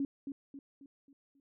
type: tone with echo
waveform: sine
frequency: 277.2 Hz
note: C#4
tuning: in tune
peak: -30 dBFS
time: 0-0.05 s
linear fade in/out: 2 ms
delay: 270 ms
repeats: 5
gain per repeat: -7 dB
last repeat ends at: 1.4 s
effects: none